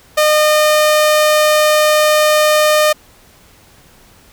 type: tone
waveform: sawtooth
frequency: 609 Hz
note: D#5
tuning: 37 cents flat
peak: -5 dBFS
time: 0.17-2.93 s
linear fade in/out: 10 ms
effects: pink hiss -46 dBFS RMS until 4.32 s